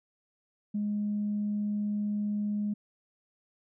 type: tone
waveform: sine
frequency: 207.7 Hz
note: G#3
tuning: in tune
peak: -27 dBFS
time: 0.74-2.74 s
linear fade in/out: 10 ms
effects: tanh soft clip ceiling -23 dBFS